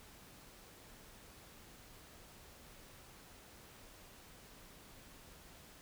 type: silence
effects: pink hiss -58 dBFS RMS until 5.81 s